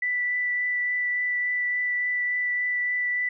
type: tone with vibrato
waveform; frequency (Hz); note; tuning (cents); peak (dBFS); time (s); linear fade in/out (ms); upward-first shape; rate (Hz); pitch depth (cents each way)
sine; 1975.5; B6; 0; -23; 0.02-3.29; 5; triangle; 3.5; 9
effects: none